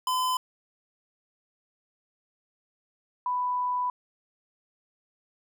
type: tone pair in turn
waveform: square / sine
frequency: 1017 / 992.1 Hz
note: C6 / B5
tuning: -50 / +8 cents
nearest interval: unison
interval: 42 cents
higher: first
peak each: -25 dBFS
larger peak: neither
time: 0.07-0.37 / 3.26-3.9 s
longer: second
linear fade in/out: 2 ms
effects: none